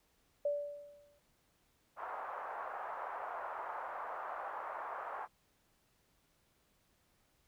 sine tone with exponential decay, 580 Hz, D5, 22 cents flat, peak -29 dBFS, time 0.45-1.19 s, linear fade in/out 5 ms, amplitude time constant 160 ms
pink band-pass noise, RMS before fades -43 dBFS, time 1.96-5.28 s, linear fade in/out 50 ms, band 680 to 1300 Hz, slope 24 dB/octave
effects pink hiss -74 dBFS RMS until 7.47 s

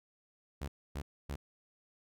sawtooth tone bursts, 70.7 Hz, C#2, 35 cents sharp, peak -33 dBFS, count 3, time 0.61-1.36 s, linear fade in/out 10 ms, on 70 ms, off 270 ms, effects none

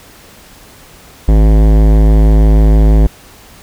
sine tone with hard clipping, 53.1 Hz, G#1, 39 cents sharp, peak -6 dBFS, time 1.28-3.07 s, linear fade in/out 5 ms, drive 18 dB, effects pink hiss -39 dBFS RMS until 3.62 s

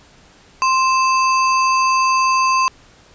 sine tone with sample-and-hold, 1046.5 Hz, C6, in tune, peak -12 dBFS, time 0.62-2.68 s, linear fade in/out 0 ms, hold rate 3675 Hz, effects pink hiss -48 dBFS RMS until 3.14 s + resampled to 16000 Hz

